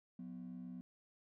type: ring-modulated tone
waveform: triangle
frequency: 215.2 Hz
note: A3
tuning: 38 cents flat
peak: -39 dBFS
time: 0.19-0.81 s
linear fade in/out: 0 ms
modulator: 34 Hz
effects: tanh soft clip ceiling -41 dBFS